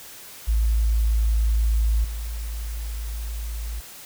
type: tone with level steps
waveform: sine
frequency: 55 Hz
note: A1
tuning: in tune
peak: -17 / -27 dBFS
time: 0.47-3.81 s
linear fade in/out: 20 ms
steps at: 2.04 s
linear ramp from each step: 5 ms
effects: white hiss -42 dBFS RMS until 4.05 s